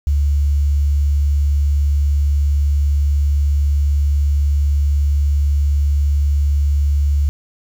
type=tone with quantisation; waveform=sine; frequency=71.9 Hz; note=D2; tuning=36 cents flat; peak=-12 dBFS; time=0.07-7.29 s; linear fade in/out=0 ms; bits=7; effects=none